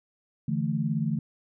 sine chord, D suspended second, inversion none, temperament just, 146.83 / 165.19 / 220.2 Hz, D3 / E3 / A3, 0 / +4 / +2 cents, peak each -29 dBFS, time 0.48-1.19 s, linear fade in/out 5 ms, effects none

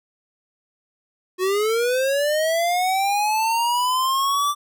square linear sweep, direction up, 362.1 to 1174.7 Hz, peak -19 dBFS, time 1.38-4.55 s, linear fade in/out 50 ms, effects none

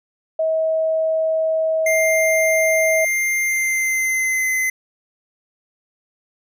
sine tone, 640 Hz, D#5, 49 cents sharp, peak -16 dBFS, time 0.39-3.05 s, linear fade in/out 5 ms
square tone with pitch glide, 2100 to 2047 Hz, C7 to C7, +6 to -38 cents, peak -18 dBFS, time 1.86-4.7 s, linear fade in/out 5 ms, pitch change -44 cents, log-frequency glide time 3.46-4.49 s
effects none

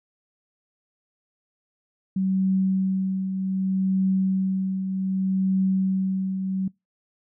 sine tone with tremolo, 190 Hz, F#3, 46 cents sharp, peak -18 dBFS, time 2.16-6.68 s, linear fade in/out 5 ms, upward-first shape triangle, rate 0.65 Hz, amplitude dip 55%, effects noise-tail reverb RT60 0.2 s tail -24 dB re dry

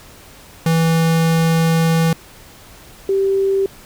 square / sine tone pair in turn, 163.9 / 389.8 Hz, E3 / G4, -10 / -10 cents, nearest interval octave + minor third, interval 1500 cents, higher second, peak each -13 dBFS, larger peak neither, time 0.66-2.13 / 3.09-3.66 s, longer first, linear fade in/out 2 ms, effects pink hiss -42 dBFS RMS until 3.85 s

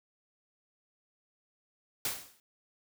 white noise with exponential decay, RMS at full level -30 dBFS, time 2.05-2.4 s, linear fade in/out 2 ms, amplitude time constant 76 ms, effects none

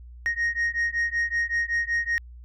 sine beating tone pair, 1864.7 / 1870 Hz, A#6 / A#6, 0 / +5 cents, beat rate 5.3 Hz, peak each -24 dBFS, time 0.26-2.18 s, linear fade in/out 0 ms, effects tanh soft clip ceiling -20 dBFS + added 60 Hz sine -41 dBFS peak until 2.44 s

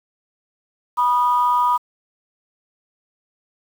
sine tone pair together, 978 / 1232.2 Hz, B5 / D#6, -17 / -17 cents, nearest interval major third, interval 400 cents, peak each -15 / -19 dBFS, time 0.97-1.78 s, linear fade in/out 20 ms, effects tanh soft clip ceiling -7 dBFS + 7-bit

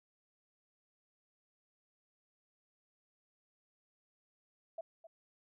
sine tone with echo, 659.3 Hz, E5, in tune, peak -39 dBFS, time 4.78-4.81 s, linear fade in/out 5 ms, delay 260 ms, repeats 1, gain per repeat -13 dB, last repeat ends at 5.07 s, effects none

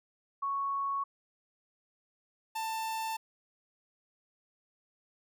sine / 45% pulse tone pair in turn, 1108.7 / 889.4 Hz, C#6 / A5, 0 / +18 cents, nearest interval major third, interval 382 cents, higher first, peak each -30 / -33 dBFS, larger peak first, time 0.42-1.04 / 2.55-3.17 s, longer neither, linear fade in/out 10 ms, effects none

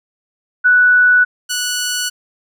sine / 10% pulse tone pair in turn, 1480 / 1474.7 Hz, F#6 / F#6, 0 / -6 cents, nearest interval unison, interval 6 cents, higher first, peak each -7 / -9 dBFS, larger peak first, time 0.64-1.25 / 1.49-2.1 s, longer neither, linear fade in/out 20 ms, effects none

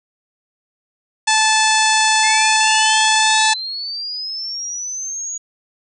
harmonic tone, 873 Hz, A5, 14 cents flat, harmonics 1 / 2 / 3 / 4 / 5 / 6 / 7 / 8 / 9 / 10, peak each -16 / -19 / -21 / -22 / -23 / -24 / -24 / -25 / -26 / -26 dBFS, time 1.27-3.54 s, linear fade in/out 10 ms
sine linear sweep, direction up, 2093 to 6760 Hz, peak -23 dBFS, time 2.23-5.38 s, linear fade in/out 10 ms
effects none

